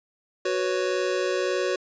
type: chord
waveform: square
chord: F# suspended fourth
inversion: none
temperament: just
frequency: 370 / 493.3 / 555 Hz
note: F#4 / B4 / C#5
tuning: 0 / -2 / +2 cents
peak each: -27 / -30 / -29 dBFS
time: 0.45-1.76 s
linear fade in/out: 5 ms
effects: resampled to 16000 Hz